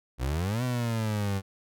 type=exponential two-way sweep; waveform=30% pulse; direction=up then down; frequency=58.6 to 127.3 to 95.7 Hz; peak=-24 dBFS; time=0.18-1.42 s; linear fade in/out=50 ms; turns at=0.63 s; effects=none